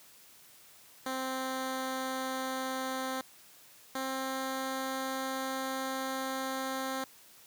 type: tone pair in turn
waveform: 10% pulse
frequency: 261.6 / 264.5 Hz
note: C4 / C4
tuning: 0 / +19 cents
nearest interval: unison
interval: 19 cents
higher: second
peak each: -25 dBFS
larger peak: neither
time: 1.06-3.21 / 3.95-7.04 s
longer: second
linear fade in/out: 2 ms
effects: white hiss -57 dBFS RMS until 7.46 s + high-pass 80 Hz 12 dB/octave